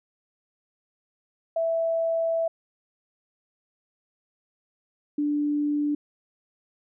sine tone pair in turn, 659.3 / 293.7 Hz, E5 / D4, 0 / 0 cents, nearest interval octave + major second, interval 1400 cents, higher first, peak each -22 dBFS, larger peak neither, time 1.56-2.48 / 5.18-5.95 s, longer first, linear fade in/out 5 ms, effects none

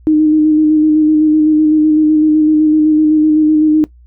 sine tone with vibrato, 307.9 Hz, D#4, 18 cents flat, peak -6 dBFS, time 0.07-3.84 s, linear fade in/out 0 ms, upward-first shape square, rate 7.9 Hz, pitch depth 18 cents each way, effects noise-tail reverb RT60 0.1 s tail -19 dB re dry + added 60 Hz sine -39 dBFS peak until 4.06 s

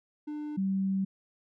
triangle / sine tone pair in turn, 299.1 / 192.84 Hz, D4 / G3, +32 / -28 cents, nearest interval minor sixth, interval 760 cents, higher first, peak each -32 / -26 dBFS, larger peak second, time 0.27-0.57 / 0.57-1.05 s, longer second, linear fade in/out 10 ms, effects none

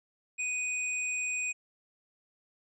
sine tone pair together, 2489 / 7443 Hz, D#7 / A#8, 0 / -4 cents, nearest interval octave + perfect fifth, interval 1896 cents, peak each -31 / -37 dBFS, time 0.38-1.53 s, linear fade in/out 20 ms, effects none

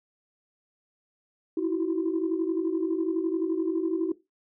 sine tone cluster, 323.5 / 335.3 / 374.2 Hz, E4 / E4 / F#4, -32 / +30 / +20 cents, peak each -26 / -30 / -28 dBFS, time 1.57-4.12 s, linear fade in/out 5 ms, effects noise-tail reverb RT60 0.2 s tail -17 dB re dry + tanh soft clip ceiling -18 dBFS

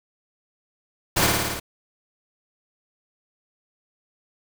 pink noise with echo, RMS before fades -20 dBFS, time 1.16-1.27 s, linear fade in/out 10 ms, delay 55 ms, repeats 6, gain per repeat -2 dB, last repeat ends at 1.6 s, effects none

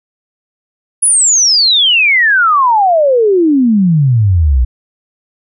sine exponential sweep, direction down, 10548 to 58.27 Hz, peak -6 dBFS, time 1.02-4.65 s, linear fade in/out 10 ms, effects none

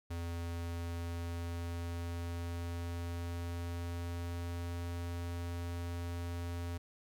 square tone with pitch glide, 85 to 86.24 Hz, F2 to F2, -46 to -21 cents, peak -38 dBFS, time 0.1-6.78 s, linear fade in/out 10 ms, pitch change +25 cents, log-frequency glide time 0.24-4.76 s, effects 13-bit

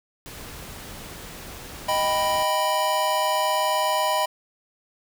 pink noise, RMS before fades -39 dBFS, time 0.26-2.43 s, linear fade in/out 0 ms
square chord, Eb augmented, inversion none, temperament equal, 622.3 / 784 / 987.8 Hz, Eb5 / G5 / B5, 0 / 0 / 0 cents, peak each -26 / -28 / -24 dBFS, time 1.88-4.26 s, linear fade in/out 10 ms
effects none

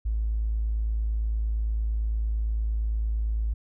triangle tone with tanh clipping, 54.4 Hz, A1, 19 cents flat, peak -23 dBFS, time 0.05-3.54 s, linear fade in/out 10 ms, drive 2 dB, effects none

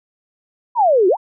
sine exponential two-way sweep, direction down then up, 1016 to 349.2 to 1004 Hz, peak -10 dBFS, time 0.75-1.17 s, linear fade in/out 50 ms, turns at 1.08 s, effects none

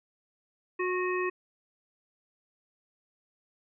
harmonic tone with a mistuned harmonic, 363.9 Hz, F#4, 29 cents flat, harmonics 1 / 3 / 5 / 7, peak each -29 / -34 / -36 / -37 dBFS, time 0.79-1.3 s, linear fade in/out 10 ms, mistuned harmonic 5, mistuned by +34 cents, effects none

